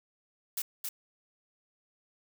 blue noise with echo, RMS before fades -33 dBFS, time 0.57-0.62 s, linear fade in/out 5 ms, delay 270 ms, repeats 1, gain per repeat -3 dB, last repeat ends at 0.89 s, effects none

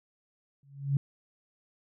sine tone with exponential growth, 139.4 Hz, C#3, 10 cents sharp, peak -20 dBFS, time 0.63-0.97 s, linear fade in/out 2 ms, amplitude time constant 72 ms, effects none

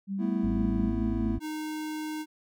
sine tone with pitch glide, 196 to 194.76 Hz, G3 to G3, 0 to -11 cents, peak -29 dBFS, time 0.07-0.92 s, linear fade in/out 50 ms, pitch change -11 cents, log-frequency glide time 0.29-0.37 s
triangle chord, A suspended second, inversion none, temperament just, 220 / 247.5 / 330 Hz, A3 / B3 / E4, 0 / +4 / +2 cents, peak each -29 / -31 / -31 dBFS, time 0.18-1.4 s, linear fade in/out 50 ms
harmonic tone, 53.8 Hz, A1, 38 cents flat, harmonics 1 / 2 / 4 / 5, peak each -32 / -35 / -38 / -39 dBFS, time 0.43-1.39 s, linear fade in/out 10 ms
square tone, 308.6 Hz, D#4, 14 cents flat, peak -33 dBFS, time 1.4-2.26 s, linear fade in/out 50 ms
effects none

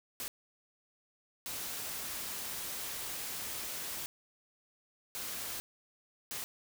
white noise bursts at uneven times, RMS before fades -40 dBFS, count 4, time 0.2-0.28 / 1.46-4.06 / 5.15-5.6 / 6.31-6.44 s, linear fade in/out 0 ms, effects none

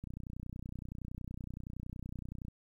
click train, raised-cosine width 5 ms, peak -30 dBFS, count 76, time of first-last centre 0.04-2.483 s, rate 30.7 Hz, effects 11-bit

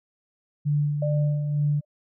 sine tone with tremolo, 146.83 Hz, D3, in tune, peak -19 dBFS, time 0.65-1.81 s, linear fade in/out 20 ms, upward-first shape sine, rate 2.2 Hz, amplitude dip 45%
sine tone with exponential decay, 595 Hz, D5, 22 cents sharp, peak -24 dBFS, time 1.02-1.85 s, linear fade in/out 5 ms, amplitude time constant 180 ms
effects none

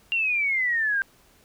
sine exponential sweep, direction down, 2794 to 1568 Hz, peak -21 dBFS, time 0.12-1.02 s, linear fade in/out 0 ms, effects pink hiss -58 dBFS RMS until 1.44 s

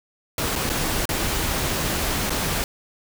pink noise with dropouts, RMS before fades -24 dBFS, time 0.38-2.64 s, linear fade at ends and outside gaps 1 ms, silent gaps 0.555-0.56 / 0.693-0.699 / 1.055-1.091 / 2.296-2.304 s, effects none

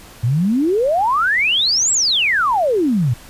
sine exponential two-way sweep, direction up then down, 110 to 7902 to 110 Hz, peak -13 dBFS, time 0.23-3.14 s, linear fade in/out 10 ms, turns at 1.92 s, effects pink hiss -41 dBFS RMS until 3.29 s + resampled to 32000 Hz

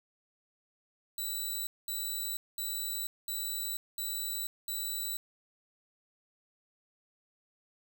5% pulse tone bursts, 3951 Hz, B7, in tune, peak -26 dBFS, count 6, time 1.18-5.17 s, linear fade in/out 2 ms, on 490 ms, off 210 ms, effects none

